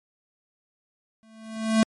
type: tone with exponential growth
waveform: square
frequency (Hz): 221.2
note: A3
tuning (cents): +9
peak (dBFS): -15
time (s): 1.23-1.83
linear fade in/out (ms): 0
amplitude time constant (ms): 130
effects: MP3 48 kbps